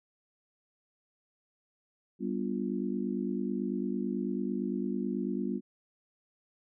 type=chord; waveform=sine; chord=G dominant seventh; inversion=none; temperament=just; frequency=196 / 245 / 294 / 352.8 Hz; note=G3 / B3 / D4 / F4; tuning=0 / -14 / +2 / +18 cents; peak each=-34 / -34 / -39 / -37 dBFS; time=2.19-5.61 s; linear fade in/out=50 ms; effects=none